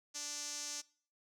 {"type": "tone with band-pass filter", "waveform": "sawtooth", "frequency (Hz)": 293.3, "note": "D4", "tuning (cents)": -2, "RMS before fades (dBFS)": -43, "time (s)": [0.14, 0.82], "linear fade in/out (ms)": 20, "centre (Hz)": 6200, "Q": 3.7, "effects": ["noise-tail reverb RT60 0.5 s tail -23 dB re dry"]}